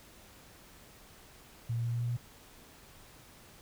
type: tone with pitch steps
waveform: sine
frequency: 116.54 / 117.35 / 118.17 / 118.99 / 119.82 / 120.65 Hz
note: A#2 / A#2 / A#2 / A#2 / A#2 / B2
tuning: 0 / +12 / +24 / +36 / +48 / -40 cents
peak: -30 dBFS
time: 1.69-2.17 s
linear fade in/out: 10 ms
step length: 80 ms
effects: pink hiss -56 dBFS RMS until 3.61 s